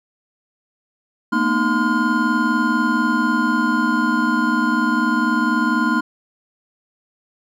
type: tone cluster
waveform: triangle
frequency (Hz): 222.8 / 243 / 307.1 / 1029 / 1421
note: A3 / B3 / D#4 / C6 / F6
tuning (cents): +22 / -28 / -23 / -29 / +30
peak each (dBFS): -20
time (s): 1.32-6.01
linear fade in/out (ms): 10
effects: none